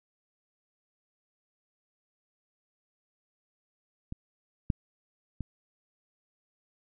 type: clicks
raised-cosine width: 5 ms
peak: -24 / -13 / -22 dBFS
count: 3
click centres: 4.124 / 4.702 / 5.407 s
effects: none